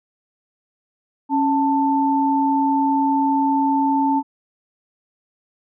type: tone pair together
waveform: sine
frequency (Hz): 275.7 / 885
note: C#4 / A5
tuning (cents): -9 / +10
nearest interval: octave + minor sixth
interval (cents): 2019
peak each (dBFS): -18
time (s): 1.29-4.23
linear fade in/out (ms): 50
effects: none